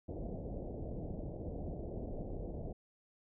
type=low-pass noise; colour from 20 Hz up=pink; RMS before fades=-42 dBFS; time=0.08-2.73 s; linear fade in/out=10 ms; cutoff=670 Hz; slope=48 dB/octave; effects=none